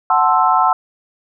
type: chord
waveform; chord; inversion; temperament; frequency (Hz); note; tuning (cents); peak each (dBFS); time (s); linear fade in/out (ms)
sine; F# half-diminished seventh; none; equal; 740 / 880 / 1046.5 / 1318.5; F#5 / A5 / C6 / E6; 0 / 0 / 0 / 0; -16; 0.1-0.73; 2
effects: none